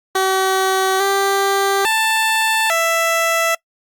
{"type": "tone with pitch steps", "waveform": "15% pulse", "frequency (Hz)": [380.5, 393.8, 884, 663], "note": ["F#4", "G4", "A5", "E5"], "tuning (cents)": [48, 8, 8, 10], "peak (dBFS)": -8, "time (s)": [0.15, 3.55], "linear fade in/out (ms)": 5, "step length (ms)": 850, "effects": ["noise-tail reverb RT60 0.1 s tail -24 dB re dry", "Opus 48 kbps"]}